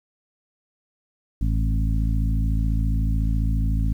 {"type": "harmonic tone with a mistuned harmonic", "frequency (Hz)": 54.2, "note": "A1", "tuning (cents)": -25, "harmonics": [1, 2, 3, 4, 5], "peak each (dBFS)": [-20, -26, -30, -32, -34], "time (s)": [1.41, 3.93], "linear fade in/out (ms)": 5, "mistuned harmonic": 1, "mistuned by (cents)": -51, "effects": ["9-bit"]}